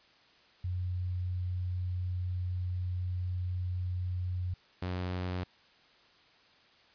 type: tone pair in turn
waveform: sine / sawtooth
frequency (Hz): 90.4 / 90.79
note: F#2 / F#2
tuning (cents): -40 / -32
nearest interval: unison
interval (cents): 8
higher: second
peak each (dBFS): -31 / -29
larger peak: second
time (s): 0.64-4.54 / 4.82-5.44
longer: first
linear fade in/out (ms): 5
effects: white hiss -62 dBFS RMS until 6.94 s + resampled to 11025 Hz